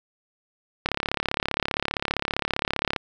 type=click train; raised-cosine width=0.3 ms; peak=-7 dBFS; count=75; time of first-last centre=0.86-2.962 s; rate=35.2 Hz; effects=none